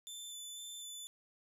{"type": "tone with vibrato", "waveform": "20% pulse", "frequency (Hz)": 3520, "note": "A7", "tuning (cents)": 0, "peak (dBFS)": -39, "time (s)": [0.07, 1.07], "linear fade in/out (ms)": 0, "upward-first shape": "square", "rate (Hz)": 2, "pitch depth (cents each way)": 10, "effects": ["12-bit"]}